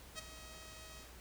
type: tone with ADSR envelope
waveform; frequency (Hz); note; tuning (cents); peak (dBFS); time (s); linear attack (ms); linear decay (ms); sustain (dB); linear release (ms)
5% pulse; 634; D#5; +32; -29; 0.15-1.12; 37; 13; -13; 130
effects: added 60 Hz sine -57 dBFS peak until 1.2 s + pink hiss -57 dBFS RMS until 1.2 s